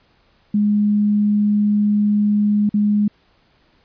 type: tone with dropouts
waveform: sine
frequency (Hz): 207.7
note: G#3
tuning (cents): 0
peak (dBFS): -13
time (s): 0.54-3.08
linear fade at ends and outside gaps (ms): 5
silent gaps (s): 2.693-2.74
effects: pink hiss -58 dBFS RMS until 3.84 s + resampled to 11025 Hz